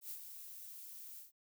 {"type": "noise with ADSR envelope", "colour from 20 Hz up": "violet", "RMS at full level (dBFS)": -44, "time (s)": [0.01, 1.32], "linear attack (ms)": 97, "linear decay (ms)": 74, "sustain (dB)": -7, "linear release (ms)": 140, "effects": []}